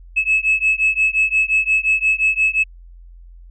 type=beating tone pair; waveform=sine; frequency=2589 / 2594.7 Hz; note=E7 / E7; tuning=-32 / -28 cents; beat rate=5.7 Hz; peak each=-16 dBFS; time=0.16-2.64 s; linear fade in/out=20 ms; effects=tanh soft clip ceiling -8 dBFS + added 43 Hz sine -38 dBFS peak until 3.5 s